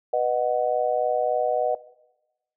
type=chord; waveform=sine; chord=B major; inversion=none; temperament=just; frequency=493.9 / 617.4 / 740.8 Hz; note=B4 / D#5 / F#5; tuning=0 / -14 / +2 cents; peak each=-25 / -23 / -25 dBFS; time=0.13-1.75 s; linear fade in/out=5 ms; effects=noise-tail reverb RT60 1.0 s tail -19 dB re dry